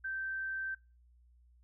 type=tone; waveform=sine; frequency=1557 Hz; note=G6; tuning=12 cents flat; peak=-35 dBFS; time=0.04-0.75 s; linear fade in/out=10 ms; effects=noise-tail reverb RT60 0.3 s tail -25 dB re dry + added 60 Hz sine -61 dBFS peak until 1.63 s